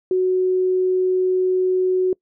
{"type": "tone", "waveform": "sine", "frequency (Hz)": 370, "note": "F#4", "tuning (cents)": 0, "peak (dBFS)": -15, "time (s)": [0.11, 2.13], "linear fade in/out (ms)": 2, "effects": ["noise-tail reverb RT60 0.1 s tail -25 dB re dry"]}